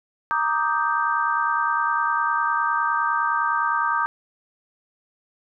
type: chord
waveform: sine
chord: Eb major seventh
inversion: second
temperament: equal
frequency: 932.3 / 1174.7 / 1244.5 / 1568 Hz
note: Bb5 / D6 / Eb6 / G6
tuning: 0 / 0 / 0 / 0 cents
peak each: -25 dBFS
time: 0.31-4.06 s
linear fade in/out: 0 ms
effects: none